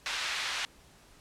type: band-pass noise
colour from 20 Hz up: pink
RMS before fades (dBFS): -34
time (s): 0.06-0.65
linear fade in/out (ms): 0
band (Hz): 1600 to 4500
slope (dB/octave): 12
effects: pink hiss -58 dBFS RMS until 1.2 s + low-pass 11000 Hz 12 dB/octave